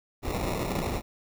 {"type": "noise with sample-and-hold", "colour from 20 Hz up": "pink", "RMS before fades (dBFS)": -30, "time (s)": [0.22, 1.02], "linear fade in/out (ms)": 50, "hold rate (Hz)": 1575, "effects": []}